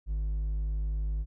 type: tone with hard clipping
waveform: sine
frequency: 52 Hz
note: G#1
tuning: 3 cents sharp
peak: -29 dBFS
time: 0.06-1.26 s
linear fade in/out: 50 ms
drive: 3 dB
effects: none